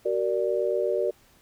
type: chord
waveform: sine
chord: Gb augmented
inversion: none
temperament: equal with one note detuned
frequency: 378.2 / 466.2 / 587.3 Hz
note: Gb4 / Bb4 / D5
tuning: +38 / 0 / 0 cents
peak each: -27 dBFS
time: 0.05-1.11 s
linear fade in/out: 10 ms
effects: pink hiss -59 dBFS RMS until 1.41 s